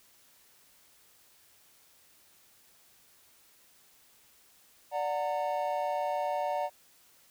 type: chord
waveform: triangle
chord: D augmented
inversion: none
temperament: just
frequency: 587.3 / 734.2 / 917.7 Hz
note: D5 / F#5 / A#5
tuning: 0 / -14 / -27 cents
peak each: -31 / -31 / -33 dBFS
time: 4.91-6.7 s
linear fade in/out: 50 ms
effects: white hiss -62 dBFS RMS until 7.3 s